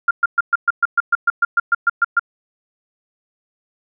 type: tone bursts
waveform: sine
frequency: 1396.9 Hz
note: F6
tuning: in tune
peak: -10 dBFS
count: 15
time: 0.08-2.195 s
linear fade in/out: 5 ms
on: 29 ms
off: 120 ms
effects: none